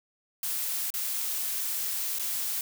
blue noise with dropouts, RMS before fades -31 dBFS, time 0.43-2.61 s, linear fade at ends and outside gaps 2 ms, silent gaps 0.904-0.939 / 2.187-2.194 s, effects none

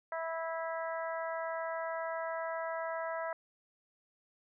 harmonic tone, 327.4 Hz, E4, 12 cents flat, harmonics 2 / 3 / 4 / 5 / 6, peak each -37 / -41 / -43 / -45 / -47 dBFS, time 0.12-3.33 s, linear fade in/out 2 ms, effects none

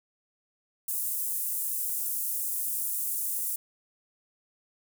pink high-pass noise, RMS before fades -31 dBFS, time 0.88-3.56 s, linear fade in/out 5 ms, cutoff 9500 Hz, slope 24 dB/octave, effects none

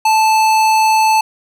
sine tone with hard clipping, 876 Hz, A5, 8 cents flat, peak -11 dBFS, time 0.05-1.21 s, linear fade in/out 5 ms, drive 18 dB, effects none

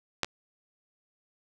clicks, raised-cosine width 0.2 ms, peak -8 / -21 dBFS, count 2, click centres 0.233 / 0.246 s, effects none

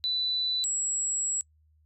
sine tone pair in turn, 3982 / 7728 Hz, B7 / B8, +14 / -39 cents, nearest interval major seventh, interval 1147 cents, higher second, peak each -26 dBFS, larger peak neither, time 0.04-0.64 / 0.64-1.41 s, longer second, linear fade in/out 0 ms, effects noise-tail reverb RT60 0.1 s tail -26 dB re dry + added 77 Hz sine -61 dBFS peak until 1.85 s

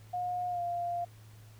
sine tone with pitch glide, 718 to 696.4 Hz, F5 to F5, +48 to -5 cents, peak -31 dBFS, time 0.13-1.05 s, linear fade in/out 10 ms, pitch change -53 cents, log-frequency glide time 0.49-0.61 s, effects added 108 Hz sine -51 dBFS peak until 1.59 s + pink hiss -61 dBFS RMS until 1.59 s

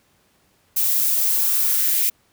violet noise with high-pass filter sweep, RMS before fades -19 dBFS, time 0.76-2.1 s, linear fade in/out 10 ms, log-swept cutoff 370 to 2300 Hz, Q 2.6, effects pink hiss -61 dBFS RMS until 2.32 s + high-pass 60 Hz 12 dB/octave

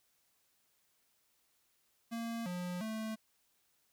square tone with pitch steps, 230.6 / 178.5 / 219.6 Hz, A#3 / F3 / A3, -19 / +38 / -3 cents, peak -38 dBFS, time 2.11-3.16 s, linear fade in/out 20 ms, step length 350 ms, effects white hiss -75 dBFS RMS until 3.92 s

